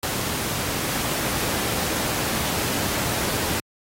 pink noise, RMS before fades -25 dBFS, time 0.03-3.6 s, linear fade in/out 2 ms, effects high-pass 80 Hz 12 dB/octave + AAC 48 kbps

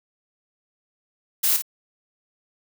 blue noise with echo, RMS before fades -20 dBFS, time 1.43-1.57 s, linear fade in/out 10 ms, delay 52 ms, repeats 1, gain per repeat -8 dB, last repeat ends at 1.622 s, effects none

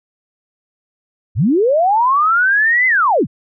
sine linear two-way sweep, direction up then down, 73.42 to 2062 to 76.1 Hz, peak -10 dBFS, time 1.35-3.27 s, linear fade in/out 50 ms, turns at 2.87 s, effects none

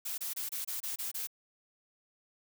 blue noise bursts, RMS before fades -37 dBFS, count 8, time 0.05-1.272 s, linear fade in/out 10 ms, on 130 ms, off 26 ms, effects none

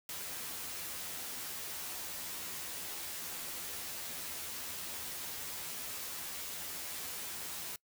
white noise with comb filter, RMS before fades -42 dBFS, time 0.09-7.76 s, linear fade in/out 2 ms, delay 12 ms, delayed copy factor +0.7, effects noise-tail reverb RT60 0.1 s tail -24 dB re dry

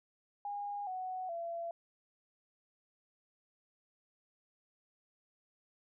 sine tone with pitch steps, 815 / 743.1 / 677.5 Hz, G#5 / F#5 / E5, -33 / +7 / +47 cents, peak -37 dBFS, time 0.45-1.71 s, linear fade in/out 2 ms, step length 420 ms, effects none

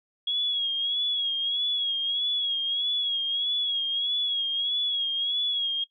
sine tone with vibrato, 3322 Hz, G#7, in tune, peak -24 dBFS, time 0.27-5.84 s, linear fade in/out 5 ms, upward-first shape sine, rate 1.6 Hz, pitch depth 54 cents each way, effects noise-tail reverb RT60 0.1 s tail -18 dB re dry

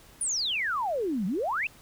sine exponential two-way sweep, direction down then up, 9956 to 174.61 to 2756 Hz, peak -26 dBFS, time 0.21-1.67 s, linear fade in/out 2 ms, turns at 1.26 s, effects pink hiss -54 dBFS RMS until 1.81 s

